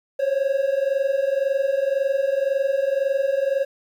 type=tone pair together; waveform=triangle; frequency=532.5 / 554.4 Hz; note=C5 / C#5; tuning=+30 / 0 cents; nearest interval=minor second; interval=70 cents; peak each=-21 / -19 dBFS; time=0.19-3.65 s; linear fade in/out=10 ms; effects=9-bit